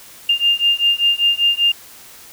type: beating tone pair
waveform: sine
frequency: 2803 / 2808.1 Hz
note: F7 / F7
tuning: +6 / +9 cents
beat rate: 5.1 Hz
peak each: -16 dBFS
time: 0.29-1.72 s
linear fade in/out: 5 ms
effects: white hiss -41 dBFS RMS until 2.32 s